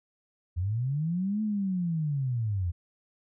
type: linear two-way sweep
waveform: sine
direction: up then down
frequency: 82.41 to 217.9 to 82.41 Hz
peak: -26 dBFS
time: 0.56-2.72 s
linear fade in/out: 20 ms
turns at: 1.42 s
effects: none